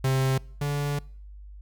45% pulse tone pair in turn, 132.5 / 144.18 Hz, C3 / D3, +22 / -32 cents, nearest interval minor second, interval 146 cents, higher second, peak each -21 / -25 dBFS, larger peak first, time 0.04-0.38 / 0.61-0.99 s, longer second, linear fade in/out 5 ms, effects noise-tail reverb RT60 0.6 s tail -25 dB re dry + added 50 Hz sine -41 dBFS peak until 1.61 s

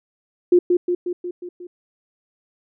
sine tone with echo, 354.6 Hz, F4, 26 cents sharp, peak -9 dBFS, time 0.52-0.59 s, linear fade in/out 5 ms, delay 180 ms, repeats 6, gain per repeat -4 dB, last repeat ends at 1.67 s, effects none

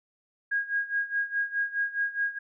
sine tone with tremolo, 1636 Hz, G#6, 26 cents flat, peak -23 dBFS, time 0.51-2.39 s, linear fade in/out 10 ms, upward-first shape sine, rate 4.8 Hz, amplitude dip 85%, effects none

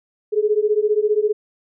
sine beating tone pair, 415.3 / 430.3 Hz, G#4 / A4, 0 / -39 cents, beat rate 15 Hz, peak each -18 dBFS, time 0.32-1.33 s, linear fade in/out 20 ms, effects none

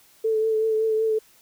sine tone with vibrato, 440 Hz, A4, in tune, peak -19 dBFS, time 0.24-1.19 s, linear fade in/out 10 ms, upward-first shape triangle, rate 5.3 Hz, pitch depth 28 cents each way, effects white hiss -56 dBFS RMS until 1.41 s

